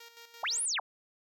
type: tone with tremolo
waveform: 5% pulse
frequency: 466.2 Hz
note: A#4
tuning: in tune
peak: -37 dBFS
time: 0-0.66 s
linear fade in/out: 5 ms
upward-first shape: square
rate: 5.9 Hz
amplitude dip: 60%
type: linear two-way sweep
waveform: sine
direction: up then down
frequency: 493.9 to 10610 to 493.9 Hz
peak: -29 dBFS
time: 0.43-0.8 s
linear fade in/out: 5 ms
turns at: 0.63 s
effects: none